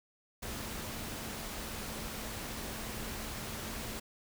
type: tone in noise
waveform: sine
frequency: 220 Hz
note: A3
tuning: in tune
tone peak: -49 dBFS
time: 0.42-4 s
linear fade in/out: 10 ms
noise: pink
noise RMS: -41 dBFS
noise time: 0.42-4 s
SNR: -11 dB
effects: none